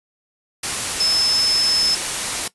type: tone in noise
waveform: sine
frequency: 5230 Hz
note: E8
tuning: 15 cents flat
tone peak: -15 dBFS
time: 1-1.95 s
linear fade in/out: 5 ms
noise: white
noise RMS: -23 dBFS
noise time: 0.63-2.48 s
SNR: +5 dB
effects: noise-tail reverb RT60 0.1 s tail -18 dB re dry + resampled to 24000 Hz